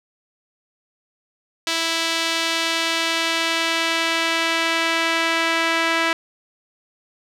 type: tone with band-pass filter sweep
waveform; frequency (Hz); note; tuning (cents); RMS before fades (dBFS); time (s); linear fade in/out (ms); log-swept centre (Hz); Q
sawtooth; 329.6; E4; 0; -21; 1.67-6.13; 2; 3900 to 2100; 1.1
effects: none